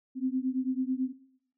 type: beating tone pair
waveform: sine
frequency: 255.1 / 264.2 Hz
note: C4 / C4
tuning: -44 / +17 cents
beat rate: 9.1 Hz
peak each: -30 dBFS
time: 0.15-1.13 s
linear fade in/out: 50 ms
effects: noise-tail reverb RT60 0.7 s tail -17 dB re dry